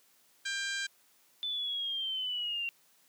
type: harmonic tone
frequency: 794 Hz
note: G5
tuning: 22 cents sharp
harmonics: 2 / 3 / 4 / 5 / 6 / 7 / 8 / 9 / 10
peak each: -35 / -43 / -41 / -42 / -45 / -51 / -47 / -48 / -48 dBFS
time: 0.45-0.87 s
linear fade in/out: 10 ms
type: linear sweep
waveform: sine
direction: down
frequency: 3520 to 2748 Hz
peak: -32 dBFS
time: 1.43-2.69 s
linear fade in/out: 0 ms
effects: white hiss -66 dBFS RMS until 3.08 s + high-pass 150 Hz 12 dB/octave